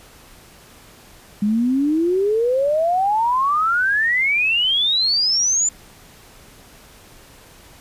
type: exponential sweep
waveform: sine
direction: up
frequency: 201.7 to 7180 Hz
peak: -15 dBFS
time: 1.42-5.69 s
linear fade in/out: 5 ms
effects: pink hiss -46 dBFS RMS until 7.8 s + resampled to 32000 Hz